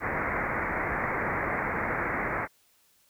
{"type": "low-pass noise", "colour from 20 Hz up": "white", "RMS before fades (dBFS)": -30, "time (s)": [0, 2.48], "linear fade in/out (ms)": 50, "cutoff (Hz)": 2200, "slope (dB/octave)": 96, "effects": ["white hiss -65 dBFS RMS until 3.09 s"]}